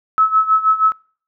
sine tone with tremolo, 1296 Hz, E6, 30 cents flat, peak -8 dBFS, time 0.18-0.92 s, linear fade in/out 0 ms, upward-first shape sine, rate 6.3 Hz, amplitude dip 80%, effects noise-tail reverb RT60 0.5 s tail -24 dB re dry

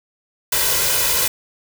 white noise with comb filter, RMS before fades -18 dBFS, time 0.52-1.28 s, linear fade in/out 5 ms, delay 2 ms, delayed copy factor +0.7, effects none

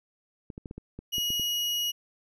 clicks, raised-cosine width 3 ms, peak -26 dBFS, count 9, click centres 0.502 / 0.579 / 0.658 / 0.711 / 0.78 / 0.99 / 1.182 / 1.304 / 1.397 s
35% pulse tone, 2900 Hz, F#7, 35 cents flat, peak -25 dBFS, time 1.12-1.92 s, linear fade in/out 20 ms
effects none

